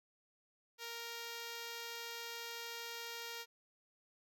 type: tone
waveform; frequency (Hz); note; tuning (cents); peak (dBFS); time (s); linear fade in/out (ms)
5% pulse; 466.2; A#4; 0; -32; 0.78-3.46; 50
effects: none